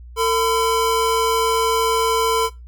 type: tone pair together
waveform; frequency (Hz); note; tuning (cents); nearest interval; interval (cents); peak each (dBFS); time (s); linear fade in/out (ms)
square; 451.1 / 1011.5; A4 / B5; +43 / +41; octave + major second; 1398; -18 / -21; 0.16-2.5; 50
effects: noise-tail reverb RT60 0.2 s tail -17 dB re dry + added 60 Hz sine -36 dBFS peak until 2.67 s